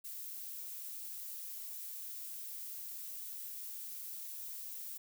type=noise; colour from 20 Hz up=violet; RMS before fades=-45 dBFS; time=0.04-4.98 s; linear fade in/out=10 ms; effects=none